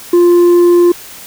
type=tone with tanh clipping; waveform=triangle; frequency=349.2 Hz; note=F4; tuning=in tune; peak=-5 dBFS; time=0.13-0.92 s; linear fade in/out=5 ms; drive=8 dB; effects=white hiss -32 dBFS RMS until 1.26 s